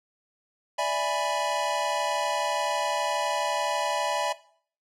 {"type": "chord", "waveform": "square", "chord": "E dominant seventh", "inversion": "third", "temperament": "equal", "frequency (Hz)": [587.3, 659.3, 830.6, 987.8], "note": ["D5", "E5", "G#5", "B5"], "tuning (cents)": [0, 0, 0, 0], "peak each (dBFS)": -31, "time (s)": [0.78, 4.33], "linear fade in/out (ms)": 10, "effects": ["noise-tail reverb RT60 0.5 s tail -17 dB re dry", "low-pass 9000 Hz 12 dB/octave"]}